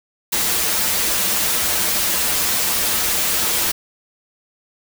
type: noise with comb filter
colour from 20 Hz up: white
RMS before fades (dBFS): -19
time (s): 0.32-3.72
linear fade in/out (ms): 10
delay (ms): 7.4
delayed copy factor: -0.65
effects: none